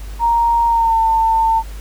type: tone with pitch glide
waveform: sine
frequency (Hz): 933 to 898.1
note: A#5 to A5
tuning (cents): +1 to +35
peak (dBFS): -11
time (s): 0.19-1.63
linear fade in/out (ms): 50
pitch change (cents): -66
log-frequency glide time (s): 0.67-0.98
effects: added 50 Hz sine -27 dBFS peak until 1.8 s + pink hiss -41 dBFS RMS until 1.8 s